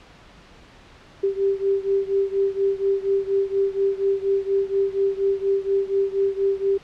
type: beating tone pair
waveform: sine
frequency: 391.1 / 395.3 Hz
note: G4 / G4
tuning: -4 / +15 cents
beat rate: 4.2 Hz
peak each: -21 / -23 dBFS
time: 1.23-6.78 s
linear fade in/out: 10 ms
effects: pink hiss -48 dBFS RMS until 6.83 s + low-pass 4000 Hz 12 dB/octave